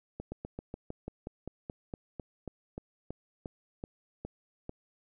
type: slowing click train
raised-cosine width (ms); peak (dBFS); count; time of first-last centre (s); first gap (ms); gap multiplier
2; -25; 19; 0.2-4.694; 120; 1.08
effects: none